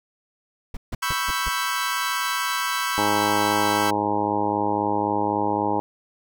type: noise bursts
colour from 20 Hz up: brown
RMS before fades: -28 dBFS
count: 5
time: 0.74-1.49 s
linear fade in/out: 5 ms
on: 30 ms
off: 150 ms
type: chord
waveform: sawtooth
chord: C# half-diminished seventh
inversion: third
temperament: equal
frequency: 987.8 / 1108.7 / 1318.5 / 1568 Hz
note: B5 / C#6 / E6 / G6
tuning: 0 / 0 / 0 / 0 cents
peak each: -25 dBFS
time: 1.02-3.91 s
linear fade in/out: 10 ms
type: harmonic tone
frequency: 103.83 Hz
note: G#2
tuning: in tune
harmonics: 1 / 2 / 3 / 4 / 5 / 6 / 7 / 8 / 9 / 10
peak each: -35 / -32 / -27 / -30 / -31 / -33 / -37 / -25 / -27 / -37 dBFS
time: 2.98-5.8 s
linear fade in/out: 0 ms
effects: none